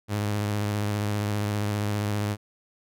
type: tone with vibrato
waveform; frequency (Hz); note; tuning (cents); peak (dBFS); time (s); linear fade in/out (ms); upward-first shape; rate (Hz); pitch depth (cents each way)
sawtooth; 103.83; G#2; 0; -21; 0.08-2.37; 50; square; 15; 25
effects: none